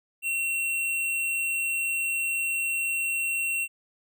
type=tone; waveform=square; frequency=2726 Hz; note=F7; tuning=43 cents flat; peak=-26 dBFS; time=0.22-3.68 s; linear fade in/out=50 ms; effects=none